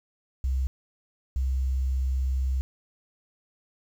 sine tone pair in turn, 65.41 / 65.41 Hz, C2 / C2, 0 / 0 cents, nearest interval unison, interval 0 cents, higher neither, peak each -23 dBFS, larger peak neither, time 0.44-0.67 / 1.36-2.61 s, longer second, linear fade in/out 0 ms, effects 9-bit

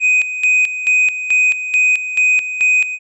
triangle tone with tremolo, 2502 Hz, D#7, 9 cents sharp, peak -8 dBFS, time 0-2.99 s, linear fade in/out 50 ms, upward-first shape square, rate 2.3 Hz, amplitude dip 70%, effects resampled to 24000 Hz

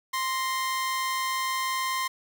sawtooth tone pair together, 1046.5 / 1864.7 Hz, C6 / A#6, 0 / 0 cents, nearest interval minor seventh, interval 1000 cents, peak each -23 / -33 dBFS, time 0.13-2.08 s, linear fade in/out 10 ms, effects 10-bit

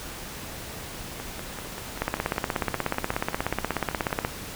two click trains, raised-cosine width 0.5 ms, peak -9 / -20 dBFS, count 38 / 16, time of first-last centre 2.02-4.249 / 1.2-4.107 s, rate 16.6 / 5.16 Hz, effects pink hiss -38 dBFS RMS until 4.55 s

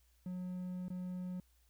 triangle tone with dropouts, 181.6 Hz, F#3, 32 cents flat, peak -37 dBFS, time 0.26-1.4 s, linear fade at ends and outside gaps 2 ms, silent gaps 0.883-0.902 s, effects added 60 Hz sine -68 dBFS peak until 1.69 s + white hiss -75 dBFS RMS until 1.69 s

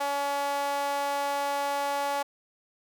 sawtooth tone with high-pass filter, 282.7 Hz, C#4, 34 cents sharp, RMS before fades -29 dBFS, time 0-2.23 s, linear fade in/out 10 ms, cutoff 730 Hz, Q 5.2, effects none

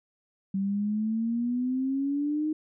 sine exponential sweep, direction up, 192.2 to 312 Hz, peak -25 dBFS, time 0.54-2.53 s, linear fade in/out 5 ms, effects none

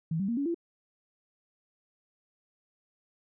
sine tone with pitch steps, 161.8 / 194.65 / 234.2 / 281.7 / 338.9 Hz, E3 / G3 / A#3 / C#4 / E4, -32 / -12 / +8 / +28 / +48 cents, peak -27 dBFS, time 0.11-0.545 s, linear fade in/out 5 ms, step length 87 ms, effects none

